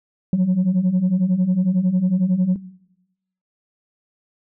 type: beating tone pair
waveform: sine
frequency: 176.5 / 187.5 Hz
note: F3 / F#3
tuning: +19 / +23 cents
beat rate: 11 Hz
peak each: -19 / -14 dBFS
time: 0.33-2.56 s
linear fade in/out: 2 ms
effects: noise-tail reverb RT60 0.9 s tail -21 dB re dry + tanh soft clip ceiling -12 dBFS